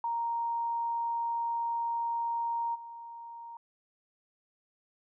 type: tone with level steps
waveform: sine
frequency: 932.3 Hz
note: A#5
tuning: in tune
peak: -29 / -42 dBFS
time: 0.04-3.57 s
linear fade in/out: 2 ms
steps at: 2.74 s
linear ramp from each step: 20 ms
effects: none